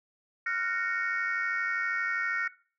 sine chord, Gb major seventh, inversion third, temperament just, 1387.5 / 1480 / 1850 / 2220 Hz, F6 / Gb6 / Bb6 / Db7, -12 / 0 / -14 / +2 cents, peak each -32 / -34 / -31 / -35 dBFS, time 0.46-2.48 s, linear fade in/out 5 ms, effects noise-tail reverb RT60 0.4 s tail -19 dB re dry + tanh soft clip ceiling -20 dBFS

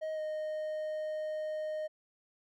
triangle tone with pitch glide, 628 to 617.9 Hz, D#5 to D#5, +16 to -12 cents, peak -32 dBFS, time 0.01-1.88 s, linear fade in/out 20 ms, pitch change -28 cents, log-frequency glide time 0.14-0.2 s, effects none

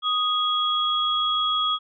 sine tone pair together, 1244.5 / 3322 Hz, D#6 / G#7, 0 / 0 cents, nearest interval octave + perfect fourth, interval 1700 cents, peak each -23 / -23 dBFS, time 0.02-1.79 s, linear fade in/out 50 ms, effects none

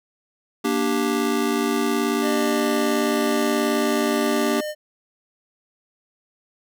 square chord, G minor, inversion first, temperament just, 235.2 / 294 / 392 Hz, Bb3 / D4 / G4, +16 / +2 / 0 cents, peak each -25 dBFS, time 0.64-4.61 s, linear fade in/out 10 ms
square tone, 606 Hz, D#5, 46 cents flat, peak -27 dBFS, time 2.21-4.75 s, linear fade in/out 50 ms
effects none

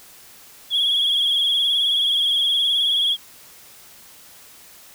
sine tone with vibrato, 3322 Hz, G#7, in tune, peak -15 dBFS, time 0.7-3.17 s, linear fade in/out 50 ms, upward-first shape triangle, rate 19 Hz, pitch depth 67 cents each way, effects tanh soft clip ceiling -13 dBFS + white hiss -46 dBFS RMS until 4.94 s

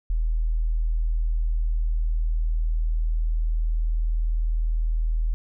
sine tone, 40.09 Hz, E1, 47 cents flat, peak -20 dBFS, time 0.1-5.34 s, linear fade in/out 0 ms, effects none

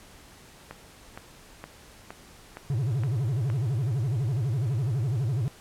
click train, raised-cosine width 0.5 ms, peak -23 dBFS, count 7, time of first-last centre 0.71-3.501 s, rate 2.15 Hz
triangle tone with vibrato, 123.47 Hz, B2, in tune, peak -22 dBFS, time 2.7-5.48 s, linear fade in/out 0 ms, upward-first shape sine, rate 12 Hz, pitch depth 290 cents each way
effects pink hiss -51 dBFS RMS until 5.6 s + low-pass 12000 Hz 12 dB/octave

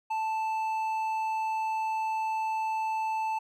triangle tone with hard clipping, 880 Hz, A5, in tune, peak -29 dBFS, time 0.1-3.39 s, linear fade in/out 10 ms, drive 9 dB, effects none

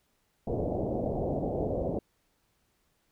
white low-pass noise, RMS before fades -31 dBFS, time 0.47-1.99 s, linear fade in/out 5 ms, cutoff 680 Hz, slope 48 dB/octave, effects pink hiss -73 dBFS RMS until 3.11 s

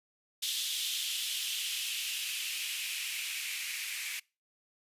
violet noise with band-pass filter sweep, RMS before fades -36 dBFS, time 0.42-4.2 s, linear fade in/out 10 ms, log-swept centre 3400 to 2200 Hz, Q 3.5, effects noise-tail reverb RT60 0.3 s tail -25 dB re dry + resampled to 32000 Hz

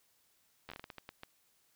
slowing click train, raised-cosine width 0.3 ms, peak -29 dBFS, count 11, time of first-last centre 0.69-1.234 s, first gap 11 ms, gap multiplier 1.33, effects white hiss -72 dBFS RMS until 1.75 s

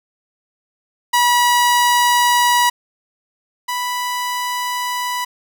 sawtooth tone pair in turn, 970 / 987 Hz, B5 / B5, -31 / -1 cents, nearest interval unison, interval 30 cents, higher second, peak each -8 / -16 dBFS, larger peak first, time 1.13-2.7 / 3.68-5.25 s, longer neither, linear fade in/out 10 ms, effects none

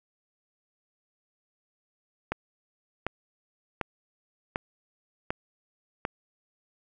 click train, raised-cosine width 0.5 ms, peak -13 dBFS, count 6, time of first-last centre 2.32-6.051 s, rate 1.34 Hz, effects none

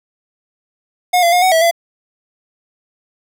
square tone with pitch steps, 721 / 684 / 715 / 747 / 651 / 677 Hz, F#5 / F5 / F5 / F#5 / E5 / E5, -45 / -36 / +41 / +16 / -22 / +46 cents, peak -10 dBFS, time 1.13-1.712 s, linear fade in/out 10 ms, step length 97 ms, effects 7-bit

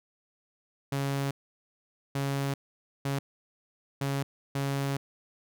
sawtooth tone bursts at uneven times, 138.59 Hz, C#3, in tune, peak -24 dBFS, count 5, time 0.92-1.31 / 2.15-2.54 / 3.05-3.19 / 4.01-4.23 / 4.55-4.97 s, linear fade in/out 5 ms, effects none

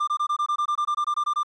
triangle tone bursts, 1192 Hz, D6, 25 cents sharp, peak -19 dBFS, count 15, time 0-1.433 s, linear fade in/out 10 ms, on 75 ms, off 22 ms, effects resampled to 22050 Hz + 10-bit

